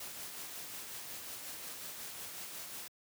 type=noise with tremolo; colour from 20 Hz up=white; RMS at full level=-44 dBFS; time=0-2.88 s; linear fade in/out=5 ms; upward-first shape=sine; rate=5.5 Hz; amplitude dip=30%; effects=high-pass 80 Hz 12 dB/octave